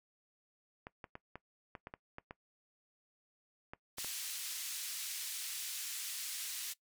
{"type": "clicks", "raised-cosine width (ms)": 0.5, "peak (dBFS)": -30, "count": 12, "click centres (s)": [0.869, 1.042, 1.154, 1.356, 1.752, 1.871, 1.939, 2.184, 2.309, 3.735, 3.984, 4.046]}
{"type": "band-pass noise", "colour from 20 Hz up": "white", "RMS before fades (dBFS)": -42, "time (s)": [3.97, 6.74], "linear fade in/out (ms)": 20, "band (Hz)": [2400, 12000], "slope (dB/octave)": 12}
{"effects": ["noise-tail reverb RT60 0.1 s tail -20 dB re dry"]}